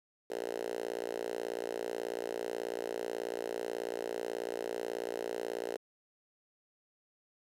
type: tone with high-pass filter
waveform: 5% pulse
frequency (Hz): 58.27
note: A#1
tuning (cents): 0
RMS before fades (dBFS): -38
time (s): 0.3-5.77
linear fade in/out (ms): 5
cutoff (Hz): 430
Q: 3.5
effects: resampled to 32000 Hz + 10-bit